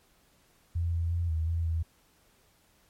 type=tone with pitch steps; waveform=sine; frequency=84.8 / 83.9 / 85.6 / 80.1 / 83.4 / 81.8 Hz; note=E2 / E2 / F2 / E2 / E2 / E2; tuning=+50 / +31 / -34 / -49 / +21 / -13 cents; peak=-26 dBFS; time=0.75-1.83 s; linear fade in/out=10 ms; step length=180 ms; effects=pink hiss -65 dBFS RMS until 2.89 s + MP3 64 kbps